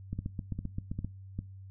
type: two click trains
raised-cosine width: 5 ms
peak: -22 / -22 dBFS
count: 4 / 8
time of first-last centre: 0.19-1.39 / 0.13-1.046 s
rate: 2.5 / 7.64 Hz
effects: noise-tail reverb RT60 0.3 s tail -20 dB re dry + added 96 Hz sine -45 dBFS peak until 1.7 s